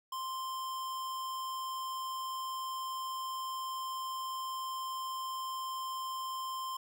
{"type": "tone", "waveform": "square", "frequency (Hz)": 1046.5, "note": "C6", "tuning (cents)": 0, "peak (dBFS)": -37, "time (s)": [0.12, 6.77], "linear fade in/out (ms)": 5, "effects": []}